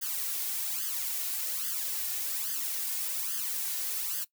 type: noise with flanger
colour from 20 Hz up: blue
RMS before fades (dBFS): -33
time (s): 0.01-4.25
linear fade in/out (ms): 20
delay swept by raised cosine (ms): 0.62 to 2.82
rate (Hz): 1.2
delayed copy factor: +0.9
effects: noise-tail reverb RT60 0.1 s tail -19 dB re dry